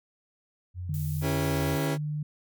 sine tone with vibrato, 87.8 Hz, F2, 10 cents sharp, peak -32 dBFS, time 0.74-1.79 s, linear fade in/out 50 ms, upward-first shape square, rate 1.9 Hz, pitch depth 46 cents each way
sine tone, 150 Hz, D3, 37 cents sharp, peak -28 dBFS, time 0.89-2.23 s, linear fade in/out 5 ms
violet noise, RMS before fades -42 dBFS, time 0.94-1.87 s, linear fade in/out 0 ms
30% pulse chord, C# diminished seventh, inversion none, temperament just, 277.2 / 332.6 / 399.1 / 479 Hz, C#4 / E4 / G4 / Bb4, 0 / +16 / +31 / +47 cents, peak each -28 / -32 / -32 / -33 dBFS, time 1.21-1.98 s, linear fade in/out 50 ms
effects MP3 96 kbps

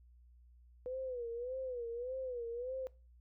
sine tone with vibrato, 493.9 Hz, B4, in tune, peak -38 dBFS, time 0.86-2.87 s, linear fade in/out 0 ms, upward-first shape sine, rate 1.7 Hz, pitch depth 110 cents each way, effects noise-tail reverb RT60 0.3 s tail -20 dB re dry + added 60 Hz sine -59 dBFS peak until 3.2 s

